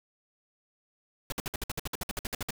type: noise bursts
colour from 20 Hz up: pink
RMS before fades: -33 dBFS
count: 16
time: 1.3-2.507 s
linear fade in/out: 2 ms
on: 22 ms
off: 57 ms
effects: none